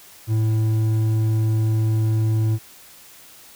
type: tone with hard clipping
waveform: triangle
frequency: 109.9 Hz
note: A2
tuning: 2 cents flat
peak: -18 dBFS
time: 0.27-2.59 s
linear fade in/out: 50 ms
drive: 9 dB
effects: white hiss -46 dBFS RMS until 3.55 s